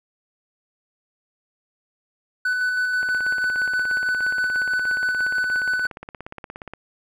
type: tone with tremolo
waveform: triangle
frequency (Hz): 1496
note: F#6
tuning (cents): +19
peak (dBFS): -17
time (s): 2.45-5.87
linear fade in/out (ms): 5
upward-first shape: square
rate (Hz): 6.2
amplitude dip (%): 25
type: click train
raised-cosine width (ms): 0.5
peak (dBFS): -20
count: 64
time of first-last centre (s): 3.03-6.736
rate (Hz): 17
effects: none